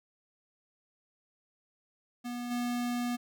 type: tone with level steps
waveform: square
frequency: 242.6 Hz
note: B3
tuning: 31 cents flat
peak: -36 / -31 dBFS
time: 2.24-3.17 s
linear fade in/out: 20 ms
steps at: 2.5 s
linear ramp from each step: 20 ms
effects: none